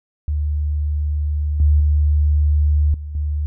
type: tone with level steps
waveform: sine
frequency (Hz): 74.4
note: D2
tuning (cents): +23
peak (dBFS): -17 / -10 / -12 / -26 / -18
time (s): 0.28-3.46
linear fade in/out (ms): 0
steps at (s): 1.6 / 1.8 / 2.94 / 3.15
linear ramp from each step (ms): 2
effects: none